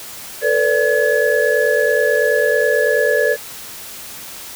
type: tone cluster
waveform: sine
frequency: 445.9 / 495.1 / 578 / 1698 Hz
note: A4 / B4 / D5 / G#6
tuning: +23 / +4 / -28 / +38 cents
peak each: -18 dBFS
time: 0.41-3.37 s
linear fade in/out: 50 ms
effects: white hiss -33 dBFS RMS until 4.55 s